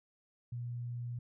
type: tone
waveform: sine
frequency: 120.5 Hz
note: B2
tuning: 42 cents flat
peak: -37 dBFS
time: 0.52-1.19 s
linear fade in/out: 5 ms
effects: none